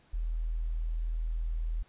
sine tone, 40.63 Hz, E1, 24 cents flat, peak -29 dBFS, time 0.13-1.83 s, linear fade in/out 10 ms, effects pink hiss -64 dBFS RMS until 1.88 s + resampled to 8000 Hz

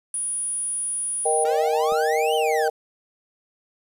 sine tone, 9730 Hz, D#9, 40 cents flat, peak -24 dBFS, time 0.14-1.44 s, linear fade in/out 2 ms
sine chord, Eb major, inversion second, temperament equal, 466.2 / 622.3 / 784 Hz, Bb4 / Eb5 / G5, 0 / 0 / 0 cents, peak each -22 / -25 / -23 dBFS, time 1.25-2.7 s, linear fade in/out 10 ms
45% pulse exponential two-way sweep, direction up then down, 450 to 3136 to 1492 Hz, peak -28 dBFS, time 1.45-2.68 s, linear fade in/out 2 ms, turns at 2.35 s
clicks, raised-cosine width 2 ms, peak -28 dBFS, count 2, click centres 1.92 / 1.925 s
effects resampled to 32000 Hz + 8-bit

